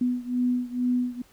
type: beating tone pair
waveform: sine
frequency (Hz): 246.9 / 249.1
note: B3 / B3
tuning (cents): 0 / +15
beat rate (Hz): 2.2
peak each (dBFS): -25 / -27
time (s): 0.01-1.22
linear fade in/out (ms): 5
effects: pink hiss -58 dBFS RMS until 1.32 s